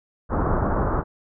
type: low-pass noise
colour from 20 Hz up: pink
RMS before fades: -22 dBFS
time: 0.29-1.04 s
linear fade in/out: 50 ms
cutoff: 1400 Hz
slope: 48 dB/octave
effects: none